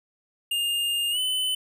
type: tone with pitch glide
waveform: square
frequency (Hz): 2819 to 3021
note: F7 to F#7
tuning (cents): +16 to +35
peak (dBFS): -24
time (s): 0.51-1.55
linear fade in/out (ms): 5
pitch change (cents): +119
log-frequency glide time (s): 1.11-1.19
effects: none